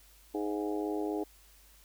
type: harmonic tone with a mistuned harmonic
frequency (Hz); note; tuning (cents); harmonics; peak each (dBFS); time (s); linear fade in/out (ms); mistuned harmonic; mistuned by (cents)
103.83; G#2; 0; 3 / 4 / 5 / 6 / 7 / 8; -34 / -35 / -43 / -45 / -43 / -44; 0.34-1.24; 10; 6; +45
effects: added 50 Hz sine -60 dBFS peak until 1.84 s + white hiss -61 dBFS RMS until 1.84 s